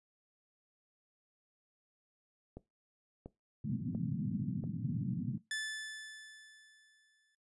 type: click train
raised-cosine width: 2 ms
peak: -32 dBFS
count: 4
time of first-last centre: 2.57-4.639 s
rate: 1.45 Hz
type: band-pass noise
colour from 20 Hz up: pink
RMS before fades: -37 dBFS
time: 3.64-5.38 s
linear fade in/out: 2 ms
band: 110 to 250 Hz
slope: 48 dB/octave
type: tone with exponential decay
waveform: sawtooth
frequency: 1745 Hz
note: A6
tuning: 15 cents flat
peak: -31 dBFS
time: 5.51-7.35 s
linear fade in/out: 2 ms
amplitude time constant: 400 ms
effects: noise-tail reverb RT60 0.2 s tail -19 dB re dry + resampled to 24000 Hz